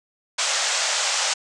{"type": "band-pass noise", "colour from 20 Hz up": "white", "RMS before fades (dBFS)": -23, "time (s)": [0.38, 1.34], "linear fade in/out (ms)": 10, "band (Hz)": [520, 7800], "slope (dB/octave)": 48, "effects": ["resampled to 24000 Hz"]}